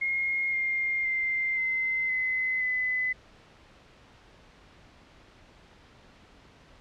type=tone with pitch steps; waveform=sine; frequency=2145 / 2118 / 2091 / 2065 / 2039 / 2013 Hz; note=C7 / C7 / C7 / C7 / C7 / B6; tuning=+42 / +21 / -2 / -23 / -45 / +33 cents; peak=-25 dBFS; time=0.01-3.13 s; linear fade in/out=10 ms; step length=520 ms; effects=pink hiss -55 dBFS RMS until 6.8 s + low-pass 4000 Hz 12 dB/octave